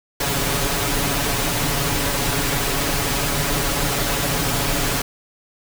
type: noise with comb filter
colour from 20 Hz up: pink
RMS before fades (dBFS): -21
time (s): 0.2-5.02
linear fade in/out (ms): 5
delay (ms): 7.1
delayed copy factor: +0.7
effects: none